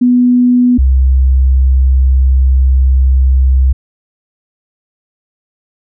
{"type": "tone pair in turn", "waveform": "sine", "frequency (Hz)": [246.7, 65.34], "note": ["B3", "C2"], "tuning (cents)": [-2, -2], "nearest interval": "octave + major seventh", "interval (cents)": 2300, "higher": "first", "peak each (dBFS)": -5, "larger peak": "neither", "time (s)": [[0.01, 0.78], [0.78, 3.73]], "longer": "second", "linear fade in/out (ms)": 10, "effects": []}